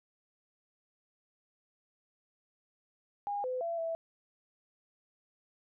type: tone with pitch steps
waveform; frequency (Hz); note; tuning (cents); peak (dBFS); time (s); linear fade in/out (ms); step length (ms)
sine; 814 / 508 / 675 / 659; G#5 / B4 / E5 / E5; -35 / +49 / +41 / -1; -32; 3.27-3.95; 0; 170
effects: none